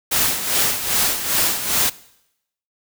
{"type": "noise with tremolo", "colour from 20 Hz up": "white", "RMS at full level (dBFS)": -17, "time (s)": [0.11, 1.9], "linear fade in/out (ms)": 10, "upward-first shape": "sine", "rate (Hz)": 2.5, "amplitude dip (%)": 65, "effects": ["noise-tail reverb RT60 0.8 s tail -20 dB re dry"]}